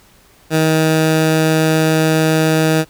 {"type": "tone", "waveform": "15% pulse", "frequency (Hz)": 158.4, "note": "D#3", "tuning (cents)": 31, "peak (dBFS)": -5, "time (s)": [0.5, 2.85], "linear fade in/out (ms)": 50, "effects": ["pink hiss -49 dBFS RMS until 2.89 s"]}